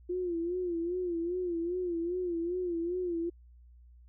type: tone with vibrato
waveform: sine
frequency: 349.2 Hz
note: F4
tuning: in tune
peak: -30 dBFS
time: 0.09-3.3 s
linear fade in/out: 10 ms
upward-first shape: sine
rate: 2.5 Hz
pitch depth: 86 cents each way
effects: added 60 Hz sine -53 dBFS peak until 4.08 s